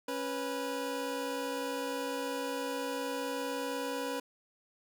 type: tone pair together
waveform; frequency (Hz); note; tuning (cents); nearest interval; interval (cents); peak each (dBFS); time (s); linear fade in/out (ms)
25% pulse; 275.7 / 491.7; C#4 / B4; -9 / -8; minor seventh; 1001; -34 / -32; 0.08-4.2; 5
effects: none